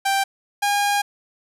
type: tone pair in turn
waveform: sawtooth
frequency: 785 / 813.3 Hz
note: G5 / G#5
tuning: +2 / -36 cents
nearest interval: minor second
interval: 62 cents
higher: second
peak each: -14 dBFS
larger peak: neither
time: 0.05-0.24 / 0.62-1.02 s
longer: second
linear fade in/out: 10 ms
effects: resampled to 32000 Hz + 8-bit